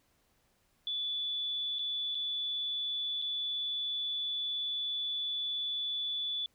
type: tone with dropouts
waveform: sine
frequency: 3459 Hz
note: A7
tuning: 30 cents flat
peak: -32 dBFS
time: 0.87-6.46 s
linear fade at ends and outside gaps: 1 ms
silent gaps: 1.786-1.792 / 2.147-2.152 / 3.217-3.222 s
effects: pink hiss -72 dBFS RMS until 6.54 s